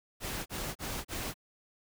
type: noise bursts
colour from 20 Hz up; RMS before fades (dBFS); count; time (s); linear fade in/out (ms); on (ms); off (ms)
pink; -37; 4; 0.2-1.342; 50; 260; 34
effects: none